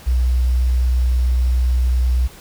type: tone with quantisation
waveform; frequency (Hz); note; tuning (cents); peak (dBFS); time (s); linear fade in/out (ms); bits
sine; 62.2; B1; +13; -13; 0.06-2.28; 20; 7
effects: pink hiss -42 dBFS RMS until 2.4 s